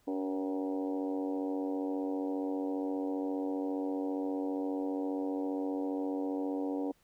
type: harmonic tone with a mistuned harmonic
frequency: 94.9 Hz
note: F#2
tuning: 44 cents sharp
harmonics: 3 / 4 / 5 / 6 / 7 / 8 / 9 / 10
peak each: -33 / -44 / -39 / -44 / -49 / -46 / -52 / -52 dBFS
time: 0.07-6.92 s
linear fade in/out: 10 ms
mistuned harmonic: 6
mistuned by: -39 cents
effects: pink hiss -70 dBFS RMS until 7.03 s